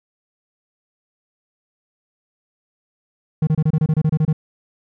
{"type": "tone bursts", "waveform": "triangle", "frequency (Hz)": 155.56, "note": "D#3", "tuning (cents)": 0, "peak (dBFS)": -11, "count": 12, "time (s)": [3.42, 4.329], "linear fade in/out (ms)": 5, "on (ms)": 51, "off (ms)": 27, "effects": []}